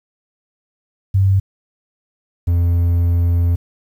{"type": "tone pair in turn", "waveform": ["sine", "triangle"], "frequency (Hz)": [96.7, 86.15], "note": ["G2", "F2"], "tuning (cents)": [-23, -23], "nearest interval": "major second", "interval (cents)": 200, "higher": "first", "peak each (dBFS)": -10, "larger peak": "neither", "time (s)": [[1.14, 1.4], [2.47, 3.56]], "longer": "second", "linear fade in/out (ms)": 10, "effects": ["8-bit"]}